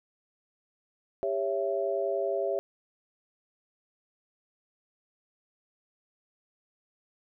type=chord; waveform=sine; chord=C# diminished; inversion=second; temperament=just; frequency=399.1 / 554.4 / 665.2 Hz; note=G4 / C#5 / E5; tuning=+31 / 0 / +16 cents; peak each=-31 dBFS; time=1.23-2.59 s; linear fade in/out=0 ms; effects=none